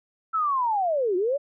sine linear two-way sweep, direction down then up, 1340 to 346.2 to 590 Hz, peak -21 dBFS, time 0.33-1.38 s, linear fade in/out 20 ms, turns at 1.16 s, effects none

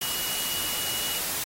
sine tone in noise, 2910 Hz, F#7, 29 cents flat, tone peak -34 dBFS, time 0.01-1.19 s, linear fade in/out 5 ms, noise white, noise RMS -30 dBFS, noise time 0.01-1.44 s, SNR -7 dB, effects AAC 48 kbps

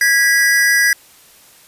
square tone pair together, 1649 / 1956.1 Hz, G#6 / B6, -13 / -17 cents, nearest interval minor third, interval 296 cents, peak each -14 dBFS, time 0.01-0.93 s, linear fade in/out 2 ms, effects white hiss -46 dBFS RMS until 1.67 s + resampled to 32000 Hz

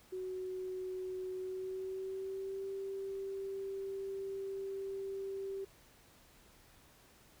sine tone with pitch glide, 371.5 to 389.7 Hz, F#4 to G4, +7 to -10 cents, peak -38 dBFS, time 0.12-5.65 s, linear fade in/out 10 ms, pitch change +83 cents, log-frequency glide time 1.36-2.68 s, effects pink hiss -63 dBFS RMS until 7.4 s

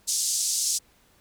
white band-pass noise, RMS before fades -26 dBFS, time 0.07-0.79 s, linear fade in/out 20 ms, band 4900 to 8600 Hz, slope 24 dB/octave, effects pink hiss -61 dBFS RMS until 1.2 s

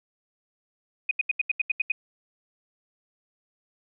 sine tone bursts, 2489 Hz, D#7, in tune, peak -20 dBFS, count 9, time 1.09-1.92 s, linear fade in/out 5 ms, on 22 ms, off 79 ms, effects none

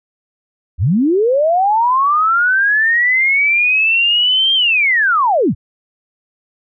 sine linear two-way sweep, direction up then down, 64 to 3200 to 64 Hz, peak -10 dBFS, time 0.78-5.55 s, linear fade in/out 50 ms, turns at 4.54 s, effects none

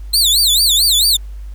sawtooth tone with vibrato, 3996 Hz, B7, 20 cents sharp, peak -7 dBFS, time 0.13-1.17 s, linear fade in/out 10 ms, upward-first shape sine, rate 4.5 Hz, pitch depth 270 cents each way, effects added 50 Hz sine -26 dBFS peak until 1.54 s + pink hiss -52 dBFS RMS until 1.54 s

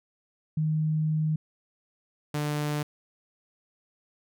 sine / sawtooth tone pair in turn, 155.56 / 148.54 Hz, D#3 / D3, 0 / +20 cents, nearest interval minor second, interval 80 cents, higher first, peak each -23 dBFS, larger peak neither, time 0.57-1.36 / 2.34-2.83 s, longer first, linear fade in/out 5 ms, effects none

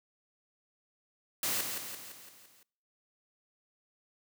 white noise with echo, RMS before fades -32 dBFS, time 1.43-1.61 s, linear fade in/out 2 ms, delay 170 ms, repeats 6, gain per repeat -5 dB, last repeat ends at 2.63 s, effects noise-tail reverb RT60 0.6 s tail -25 dB re dry + high-pass 100 Hz 12 dB/octave

